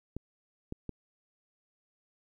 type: clicks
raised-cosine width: 3 ms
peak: -24 dBFS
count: 3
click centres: 0.166 / 0.724 / 0.893 s
effects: 11-bit